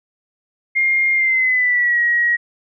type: tone with pitch glide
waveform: sine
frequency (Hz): 2122 to 1901.4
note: C7 to A#6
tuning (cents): +24 to +34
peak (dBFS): -13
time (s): 0.75-2.37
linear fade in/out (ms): 20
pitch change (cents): -190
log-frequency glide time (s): 1.14-2
effects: none